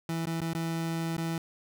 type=tone with dropouts; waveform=30% pulse; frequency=164.81 Hz; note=E3; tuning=in tune; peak=-27 dBFS; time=0.09-1.38 s; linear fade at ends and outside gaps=2 ms; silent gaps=0.256-0.269 / 0.406-0.416 / 0.534-0.549 / 1.167-1.179 s; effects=none

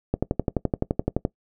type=click train; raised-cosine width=2 ms; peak=-8 dBFS; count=14; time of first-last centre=0.14-1.251 s; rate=11.7 Hz; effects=noise-tail reverb RT60 0.1 s tail -20 dB re dry

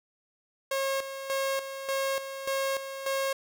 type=tone with tremolo; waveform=sawtooth; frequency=542 Hz; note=C#5; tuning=39 cents flat; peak=-23 dBFS; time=0.71-3.33 s; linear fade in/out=5 ms; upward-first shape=square; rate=1.7 Hz; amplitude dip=65%; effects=none

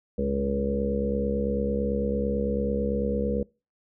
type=harmonic tone with a mistuned harmonic; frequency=69 Hz; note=C#2; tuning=7 cents flat; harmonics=1 / 2 / 3 / 4 / 5 / 6 / 7 / 8; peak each=-32 / -40 / -28 / -39 / -39 / -35 / -28 / -36 dBFS; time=0.18-3.43 s; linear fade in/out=5 ms; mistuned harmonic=6; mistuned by=+26 cents; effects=noise-tail reverb RT60 0.3 s tail -24 dB re dry

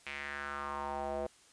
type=tone with band-pass filter sweep; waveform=square; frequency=71.1 Hz; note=C#2; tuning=45 cents sharp; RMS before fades=-39 dBFS; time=0.06-1.27 s; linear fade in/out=5 ms; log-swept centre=2400 to 570 Hz; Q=3.6; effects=white hiss -62 dBFS RMS until 1.52 s + resampled to 22050 Hz

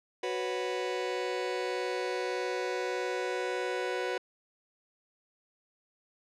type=chord; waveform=sawtooth; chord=F# suspended fourth; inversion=none; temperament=just; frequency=370 / 493.3 / 555 Hz; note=F#4 / B4 / C#5; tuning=0 / -2 / +2 cents; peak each=-30 / -30 / -35 dBFS; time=0.23-4.18 s; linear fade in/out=5 ms; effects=low-pass 5000 Hz 12 dB/octave

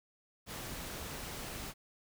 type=noise; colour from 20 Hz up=pink; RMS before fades=-43 dBFS; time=0.46-1.74 s; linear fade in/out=50 ms; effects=none

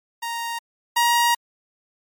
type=tone pair in turn; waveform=sawtooth; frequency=932.3 / 946.4 Hz; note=A#5 / A#5; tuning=0 / +26 cents; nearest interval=unison; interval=26 cents; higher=second; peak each=-22 / -12 dBFS; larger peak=second; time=0.22-0.59 / 0.96-1.35 s; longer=second; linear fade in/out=10 ms; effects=MP3 96 kbps

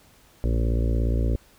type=harmonic tone; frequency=57.1 Hz; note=A#1; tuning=35 cents flat; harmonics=1 / 2 / 4 / 5 / 6 / 7 / 8 / 9 / 10; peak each=-21 / -27 / -33 / -35 / -37 / -38 / -39 / -40 / -41 dBFS; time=0.44-1.36 s; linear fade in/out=0 ms; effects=pink hiss -56 dBFS RMS until 1.58 s

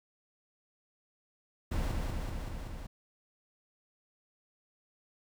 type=noise with echo; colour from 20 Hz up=brown; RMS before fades=-32 dBFS; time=1.71-1.92 s; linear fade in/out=10 ms; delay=190 ms; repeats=5; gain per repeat=-2 dB; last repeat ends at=2.87 s; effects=none

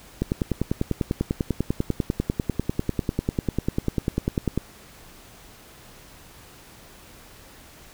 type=click train; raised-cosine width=3 ms; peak=-9 dBFS; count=45; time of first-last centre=0.22-4.576 s; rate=10.1 Hz; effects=pink hiss -48 dBFS RMS until 7.93 s

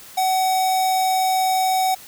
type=tone with notch filter; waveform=square; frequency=753 Hz; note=F#5; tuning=30 cents sharp; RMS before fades=-19 dBFS; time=0.17-1.95 s; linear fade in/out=10 ms; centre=1800 Hz; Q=1; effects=white hiss -42 dBFS RMS until 2.07 s

